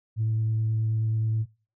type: tone with vibrato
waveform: sine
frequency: 110.5 Hz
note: A2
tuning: 8 cents sharp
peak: -21 dBFS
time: 0.16-1.46 s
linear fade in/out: 50 ms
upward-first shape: sine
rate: 9.4 Hz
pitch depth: 9 cents each way
effects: noise-tail reverb RT60 0.4 s tail -26 dB re dry + tanh soft clip ceiling -19 dBFS